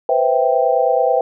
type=chord; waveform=sine; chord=C major seventh; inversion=third; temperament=equal; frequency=493.9 / 523.3 / 659.3 / 784 Hz; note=B4 / C5 / E5 / G5; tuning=0 / 0 / 0 / 0 cents; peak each=-18 dBFS; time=0.09-1.21 s; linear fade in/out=2 ms; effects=none